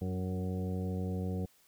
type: harmonic tone with a mistuned harmonic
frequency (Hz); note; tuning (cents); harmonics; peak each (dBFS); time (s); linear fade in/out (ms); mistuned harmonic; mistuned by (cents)
92.5; F#2; 0; 1 / 2 / 3 / 4 / 5 / 6 / 8; -35 / -36 / -45 / -47 / -43 / -50 / -51; 0.01-1.46; 10; 3; +25
effects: white hiss -66 dBFS RMS until 1.67 s